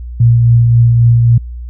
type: tone with tremolo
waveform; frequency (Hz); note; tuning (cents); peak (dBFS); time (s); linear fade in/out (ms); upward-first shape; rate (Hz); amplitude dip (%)
sine; 117.8; A#2; +19; -3; 0.2-1.38; 5; triangle; 3.7; 30
effects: added 60 Hz sine -22 dBFS peak until 1.69 s